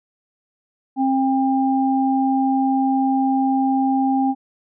sine tone pair together, 266.4 / 798.8 Hz, C4 / G5, +31 / +32 cents, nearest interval octave + perfect fifth, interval 1901 cents, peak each -17 / -20 dBFS, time 0.96-4.35 s, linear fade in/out 50 ms, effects none

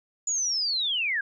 sine linear sweep, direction down, 6950 to 1566 Hz, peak -24 dBFS, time 0.27-1.21 s, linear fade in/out 5 ms, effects none

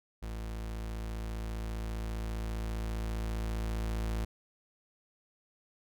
40% pulse tone with level ramp, 55 Hz, A1, in tune, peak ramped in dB -36 to -30 dBFS, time 0.22-4.25 s, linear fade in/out 10 ms, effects none

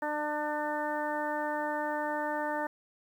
harmonic tone, 299.3 Hz, D4, 33 cents sharp, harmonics 1 / 2 / 3 / 4 / 5 / 6, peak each -38 / -35 / -34 / -43 / -41 / -39 dBFS, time 0.02-2.67 s, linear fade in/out 5 ms, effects 10-bit

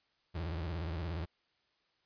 35% pulse tone with vibrato, 82.41 Hz, E2, in tune, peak -34 dBFS, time 0.34-1.26 s, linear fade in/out 20 ms, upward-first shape sine, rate 17 Hz, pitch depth 160 cents each way, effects white hiss -75 dBFS RMS until 2.05 s + resampled to 11025 Hz

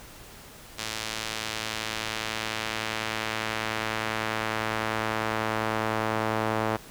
sawtooth tone with band-pass filter sweep, 110 Hz, A2, in tune, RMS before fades -30 dBFS, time 0.78-6.77 s, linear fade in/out 10 ms, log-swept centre 4800 to 890 Hz, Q 0.79, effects pink hiss -47 dBFS RMS until 6.9 s

